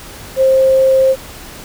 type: tone with quantisation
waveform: sine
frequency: 529 Hz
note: C5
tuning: 19 cents sharp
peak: -7 dBFS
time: 0.36-1.16 s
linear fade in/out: 50 ms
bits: 6
effects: pink hiss -33 dBFS RMS until 1.64 s